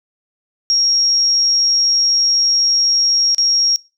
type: tone with dropouts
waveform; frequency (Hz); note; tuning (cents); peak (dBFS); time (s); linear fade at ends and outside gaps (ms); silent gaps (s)
sine; 5588; F8; 0; -11; 0.7-3.76; 0; 3.347-3.382
effects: noise-tail reverb RT60 0.3 s tail -24 dB re dry